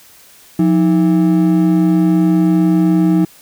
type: ring-modulated tone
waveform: triangle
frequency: 247 Hz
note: B3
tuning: in tune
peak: -4 dBFS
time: 0.59-3.25 s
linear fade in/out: 5 ms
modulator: 69.9 Hz
effects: white hiss -44 dBFS RMS until 3.41 s